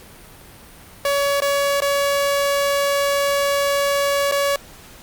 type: tone with dropouts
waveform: sawtooth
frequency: 564 Hz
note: C#5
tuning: 30 cents sharp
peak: -13 dBFS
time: 1.05-4.56 s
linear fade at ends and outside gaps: 2 ms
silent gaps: 1.403-1.42 / 1.804-1.82 / 4.314-4.321 s
effects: pink hiss -43 dBFS RMS until 5.02 s + Opus 48 kbps